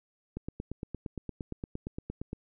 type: click train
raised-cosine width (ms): 3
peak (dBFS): -23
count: 18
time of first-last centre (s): 0.37-2.331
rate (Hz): 8.67
effects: none